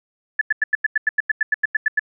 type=tone bursts; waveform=sine; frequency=1731 Hz; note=A6; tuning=29 cents flat; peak=-13 dBFS; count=15; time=0.39-1.995 s; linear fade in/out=5 ms; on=23 ms; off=90 ms; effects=none